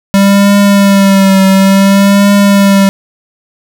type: tone with vibrato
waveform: square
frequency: 196.7 Hz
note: G3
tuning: 6 cents sharp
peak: -4 dBFS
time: 0.14-2.89 s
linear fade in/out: 0 ms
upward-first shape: triangle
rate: 0.57 Hz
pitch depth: 45 cents each way
effects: none